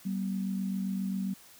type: tone pair together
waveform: sine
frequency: 192.3 / 239.8 Hz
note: G3 / A#3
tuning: -33 / +49 cents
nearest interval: major third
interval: 382 cents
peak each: -30 / -38 dBFS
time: 0.05-1.34 s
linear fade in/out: 10 ms
effects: white hiss -55 dBFS RMS until 1.59 s